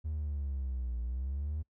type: linear two-way sweep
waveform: triangle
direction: down then up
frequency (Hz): 78.6 to 58.27 to 78.6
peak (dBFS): -30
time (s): 0.04-1.63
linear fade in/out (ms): 20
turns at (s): 1.01
effects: noise-tail reverb RT60 0.1 s tail -26 dB re dry + tanh soft clip ceiling -27 dBFS